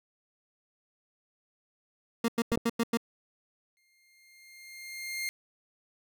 30% pulse tone bursts, 231.9 Hz, A#3, 9 cents flat, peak -22 dBFS, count 6, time 2.24-2.973 s, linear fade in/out 5 ms, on 43 ms, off 95 ms
clicks, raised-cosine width 2 ms, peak -18 dBFS, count 2, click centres 2.519 / 2.575 s
sawtooth tone with exponential growth, 2116 Hz, C7, 19 cents sharp, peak -27 dBFS, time 3.77-5.29 s, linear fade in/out 0 ms, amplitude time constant 330 ms
effects none

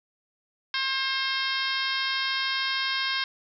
harmonic tone, 533 Hz, C5, 32 cents sharp, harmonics 2 / 3 / 4 / 5 / 6 / 7 / 8 / 9 / 10, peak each -34 / -31 / -33 / -37 / -33 / -33 / -37 / -36 / -37 dBFS, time 0.74-3.24 s, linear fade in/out 2 ms, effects none

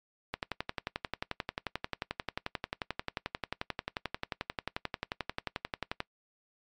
click train, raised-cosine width 0.3 ms, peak -16 dBFS, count 65, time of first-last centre 0.34-6.004 s, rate 11.3 Hz, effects noise-tail reverb RT60 0.1 s tail -21 dB re dry + MP3 96 kbps

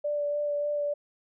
sine tone with vibrato, 585 Hz, D5, 7 cents flat, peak -26 dBFS, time 0.04-0.94 s, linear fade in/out 10 ms, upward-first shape sine, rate 3.4 Hz, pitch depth 13 cents each way, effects none

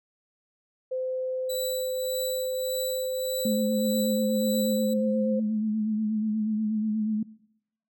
sine tone with pitch glide, 515 to 521.9 Hz, C5 to C5, -28 to -4 cents, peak -27 dBFS, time 0.91-5.4 s, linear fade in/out 10 ms, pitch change +24 cents, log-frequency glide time 1.46-5.13 s
15% pulse tone with tremolo, 3951 Hz, B7, in tune, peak -24 dBFS, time 1.49-4.94 s, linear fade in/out 10 ms, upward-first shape triangle, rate 1.7 Hz, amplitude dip 65%
sine tone with vibrato, 215.7 Hz, A3, 34 cents flat, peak -23 dBFS, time 3.45-7.23 s, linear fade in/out 5 ms, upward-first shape sine, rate 8.3 Hz, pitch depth 36 cents each way
effects noise-tail reverb RT60 0.8 s tail -21 dB re dry

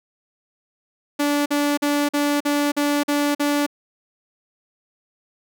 sawtooth tone bursts, 290 Hz, D4, 22 cents flat, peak -14 dBFS, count 8, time 1.19-3.665 s, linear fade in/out 10 ms, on 270 ms, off 45 ms, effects none

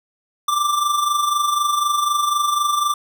square tone with amplitude modulation, 1179 Hz, D6, 6 cents sharp, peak -15 dBFS, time 0.48-2.94 s, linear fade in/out 5 ms, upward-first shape sine, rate 24 Hz, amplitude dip 55%, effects none

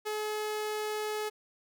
sawtooth tone, 425.9 Hz, G#4, 44 cents sharp, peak -28 dBFS, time 0.05-1.3 s, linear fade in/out 20 ms, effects none

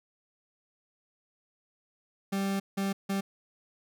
40% pulse tone bursts at uneven times, 196 Hz, G3, in tune, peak -27 dBFS, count 3, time 2.32-2.6 / 2.77-2.93 / 3.09-3.21 s, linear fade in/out 10 ms, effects none

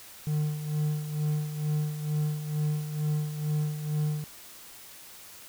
triangle tone with tremolo, 151.1 Hz, D3, 50 cents sharp, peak -22 dBFS, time 0.27-4.24 s, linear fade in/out 0 ms, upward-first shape sine, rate 2.2 Hz, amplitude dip 65%, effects white hiss -48 dBFS RMS until 5.48 s

